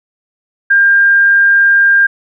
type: tone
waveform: sine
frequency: 1601 Hz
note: G6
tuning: 36 cents sharp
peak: -5 dBFS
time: 0.7-2.07 s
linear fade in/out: 10 ms
effects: none